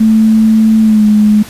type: tone with pitch glide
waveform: sine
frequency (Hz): 220 to 211.4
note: A3 to G#3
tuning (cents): 0 to +31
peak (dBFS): -4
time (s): 0-1.43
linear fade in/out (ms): 10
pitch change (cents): -69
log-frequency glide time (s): 0.82-1.05
effects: pink hiss -31 dBFS RMS until 1.49 s + resampled to 32000 Hz